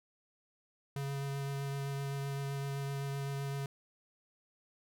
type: tone with vibrato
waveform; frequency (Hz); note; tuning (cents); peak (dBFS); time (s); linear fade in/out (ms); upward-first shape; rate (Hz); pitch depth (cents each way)
square; 139; C#3; +5; -36; 0.96-3.66; 2; triangle; 7.8; 14
effects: none